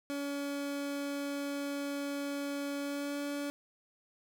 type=tone with pitch glide; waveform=30% pulse; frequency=283.1 to 286.4 Hz; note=C#4 to D4; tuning=+37 to -43 cents; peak=-32 dBFS; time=0.1-3.5 s; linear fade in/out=0 ms; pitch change=+20 cents; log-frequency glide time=2.8-3.19 s; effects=none